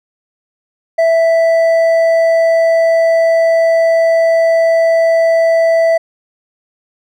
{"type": "tone with hard clipping", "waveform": "triangle", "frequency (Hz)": 659.3, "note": "E5", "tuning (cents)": 0, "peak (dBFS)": -9, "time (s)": [0.98, 5.98], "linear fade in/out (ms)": 10, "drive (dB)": 8, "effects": []}